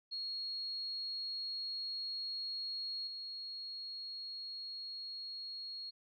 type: tone with level steps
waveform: sine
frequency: 4300 Hz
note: C8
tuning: 47 cents sharp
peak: -38 / -42 dBFS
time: 0.11-5.91 s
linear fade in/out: 20 ms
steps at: 3.07 s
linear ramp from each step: 2 ms
effects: none